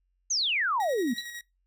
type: exponential sweep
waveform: sine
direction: down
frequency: 6645 to 220 Hz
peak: -24 dBFS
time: 0.3-1.14 s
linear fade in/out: 10 ms
type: tone with tremolo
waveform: sawtooth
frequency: 1902 Hz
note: A#6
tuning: 34 cents sharp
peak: -34 dBFS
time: 0.8-1.41 s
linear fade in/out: 2 ms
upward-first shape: square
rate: 11 Hz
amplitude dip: 40%
type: tone with exponential decay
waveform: sine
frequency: 3940 Hz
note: B7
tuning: 5 cents flat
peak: -27 dBFS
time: 1.18-1.29 s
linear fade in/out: 2 ms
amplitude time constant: 23 ms
effects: noise-tail reverb RT60 0.2 s tail -21 dB re dry + added 45 Hz sine -70 dBFS peak until 1.66 s